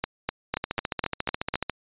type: two click trains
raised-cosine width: 0.3 ms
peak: -11 / -9 dBFS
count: 17 / 7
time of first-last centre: 0.57-1.697 / 0.04-1.54 s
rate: 14.2 / 4 Hz
effects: resampled to 8000 Hz